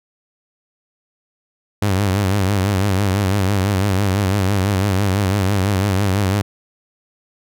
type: tone with vibrato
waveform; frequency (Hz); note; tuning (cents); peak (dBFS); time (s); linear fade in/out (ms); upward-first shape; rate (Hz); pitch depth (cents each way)
sawtooth; 98; G2; 0; -11; 1.82-6.42; 5; triangle; 6; 120
effects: none